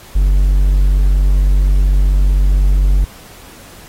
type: tone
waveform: triangle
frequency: 47.84 Hz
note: G1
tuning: 41 cents flat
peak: -6 dBFS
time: 0.15-3.05 s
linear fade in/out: 10 ms
effects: pink hiss -39 dBFS RMS until 3.88 s + AAC 48 kbps